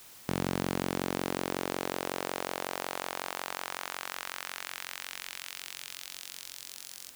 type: tone with high-pass filter sweep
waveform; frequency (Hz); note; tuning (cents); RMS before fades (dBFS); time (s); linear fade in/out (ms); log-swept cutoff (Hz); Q
sawtooth; 45.44; F#1; -31; -37; 0.28-7.1; 10; 170 to 5700; 1
effects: white hiss -52 dBFS RMS until 7.15 s